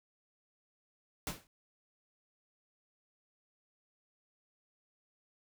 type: noise with exponential decay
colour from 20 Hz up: pink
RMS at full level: -34 dBFS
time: 1.27-1.47 s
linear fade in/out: 1 ms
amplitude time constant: 43 ms
effects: none